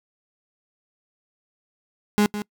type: tone with echo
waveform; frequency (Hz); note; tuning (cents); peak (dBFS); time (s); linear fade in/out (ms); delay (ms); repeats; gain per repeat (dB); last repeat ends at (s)
35% pulse; 207.7; G#3; 0; -14; 2.18-2.26; 0; 160; 1; -11; 2.42
effects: noise-tail reverb RT60 0.1 s tail -25 dB re dry